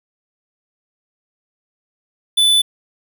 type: tone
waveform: square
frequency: 3492 Hz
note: A7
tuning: 14 cents flat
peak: -11 dBFS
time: 2.37-2.62 s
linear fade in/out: 10 ms
effects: 8-bit